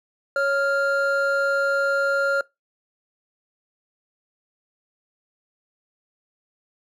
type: tone pair together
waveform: triangle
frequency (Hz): 554.4 / 1397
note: C#5 / F6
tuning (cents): 0 / 0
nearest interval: octave + major third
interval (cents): 1600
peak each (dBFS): -20 / -20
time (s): 0.36-2.41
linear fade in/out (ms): 2
effects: noise-tail reverb RT60 0.2 s tail -22 dB re dry